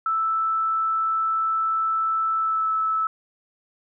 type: tone with pitch glide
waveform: sine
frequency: 1318.5 to 1307.1 Hz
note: E6 to E6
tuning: 0 to -15 cents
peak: -20 dBFS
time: 0.06-3.07 s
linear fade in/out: 2 ms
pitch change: -15 cents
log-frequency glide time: 2.36-2.71 s
effects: none